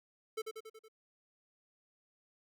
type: tone with echo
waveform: square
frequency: 440 Hz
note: A4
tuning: in tune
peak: -36 dBFS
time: 0.37-0.42 s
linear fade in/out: 10 ms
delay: 93 ms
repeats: 5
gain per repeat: -4 dB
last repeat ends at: 0.885 s
effects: none